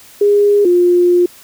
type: tone pair in turn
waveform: sine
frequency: 409.4 / 353.5 Hz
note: G#4 / F4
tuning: -25 / +21 cents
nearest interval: minor third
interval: 254 cents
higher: first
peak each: -7 dBFS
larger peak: neither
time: 0.21-0.65 / 0.65-1.26 s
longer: second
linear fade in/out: 5 ms
effects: white hiss -41 dBFS RMS until 1.43 s